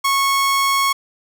sawtooth tone, 1100 Hz, C#6, 14 cents flat, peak -11 dBFS, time 0.04-0.93 s, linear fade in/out 10 ms, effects none

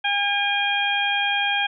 harmonic tone, 809 Hz, G#5, 46 cents flat, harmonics 1 / 2 / 3 / 4, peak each -25 / -25 / -25 / -25 dBFS, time 0.04-1.67 s, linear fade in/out 10 ms, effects none

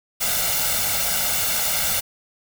white noise with comb filter, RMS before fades -22 dBFS, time 0.2-2.01 s, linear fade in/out 20 ms, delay 1.4 ms, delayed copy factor +0.7, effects none

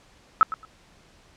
sine tone with echo, 1301 Hz, E6, 23 cents flat, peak -11 dBFS, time 0.41-0.43 s, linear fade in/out 0 ms, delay 110 ms, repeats 2, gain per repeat -15 dB, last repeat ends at 0.65 s, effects pink hiss -56 dBFS RMS until 1.36 s + low-pass 7000 Hz 12 dB/octave

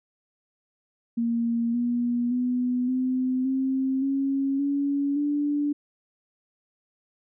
sine tone with pitch steps, 233.1 / 240.6 / 248.4 / 256.4 / 264.7 / 273.2 / 282 / 291.2 Hz, A#3 / B3 / B3 / C4 / C4 / C#4 / C#4 / D4, 0 / -45 / +10 / -35 / +20 / -25 / +30 / -15 cents, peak -22 dBFS, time 1.17-5.73 s, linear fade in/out 10 ms, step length 570 ms, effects none

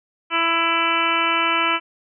harmonic tone, 332.7 Hz, E4, 16 cents sharp, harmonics 1 / 2 / 3 / 4 / 5 / 6 / 7 / 8 / 9, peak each -29 / -31 / -24 / -22 / -30 / -31 / -23 / -27 / -26 dBFS, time 0.3-1.8 s, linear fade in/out 50 ms, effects none

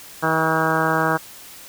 harmonic tone, 160.1 Hz, D#3, 50 cents sharp, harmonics 1 / 2 / 3 / 4 / 5 / 6 / 7 / 8 / 9 / 10, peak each -26 / -26 / -26 / -26 / -26 / -26 / -26 / -26 / -26 / -26 dBFS, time 0.22-1.18 s, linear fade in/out 20 ms, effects white hiss -41 dBFS RMS until 1.68 s

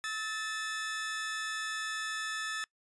sawtooth tone pair together, 1293 / 1760 Hz, E6 / A6, -34 / 0 cents, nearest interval perfect fourth, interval 534 cents, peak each -36 / -32 dBFS, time 0.04-2.64 s, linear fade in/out 0 ms, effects noise-tail reverb RT60 0.1 s tail -24 dB re dry + resampled to 22050 Hz

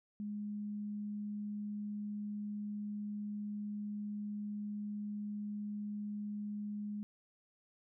sine tone, 207.7 Hz, G#3, in tune, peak -38 dBFS, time 0.2-7.03 s, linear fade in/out 0 ms, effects none

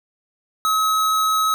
square tone, 1281 Hz, E6, 50 cents flat, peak -17 dBFS, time 0.65-1.54 s, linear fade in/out 0 ms, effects none

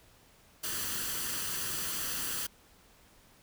white noise with comb filter, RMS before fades -35 dBFS, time 0.63-2.47 s, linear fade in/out 10 ms, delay 0.66 ms, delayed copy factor +0.55, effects pink hiss -61 dBFS RMS until 3.42 s

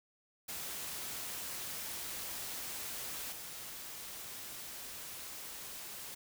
white noise with level steps, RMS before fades -42 / -46 dBFS, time 0.48-6.15 s, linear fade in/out 10 ms, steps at 3.32 s, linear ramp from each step 2 ms, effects none

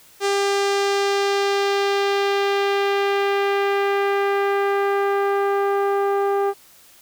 sawtooth tone with low-pass filter sweep, 398.9 Hz, G4, 30 cents sharp, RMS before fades -20 dBFS, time 0.2-6.54 s, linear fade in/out 50 ms, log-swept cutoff 7500 to 1000 Hz, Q 1.1, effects white hiss -50 dBFS RMS until 7.01 s

